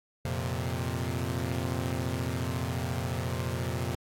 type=chord; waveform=sawtooth; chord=F suspended fourth; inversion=none; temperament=equal; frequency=87.31 / 116.54 / 130.81 Hz; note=F2 / Bb2 / C3; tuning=0 / 0 / 0 cents; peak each=-30 dBFS; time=0.25-3.95 s; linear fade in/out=0 ms; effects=AAC 64 kbps